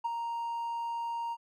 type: tone with ADSR envelope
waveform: triangle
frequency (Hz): 932.3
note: A#5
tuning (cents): 0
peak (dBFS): -23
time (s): 0.04-1.37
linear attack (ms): 17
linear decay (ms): 16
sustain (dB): -7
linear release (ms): 49
effects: tanh soft clip ceiling -25 dBFS